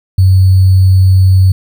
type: tone with sample-and-hold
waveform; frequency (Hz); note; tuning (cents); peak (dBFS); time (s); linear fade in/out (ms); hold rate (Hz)
sine; 94; F#2; +28; -3; 0.18-1.52; 5; 4410
effects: none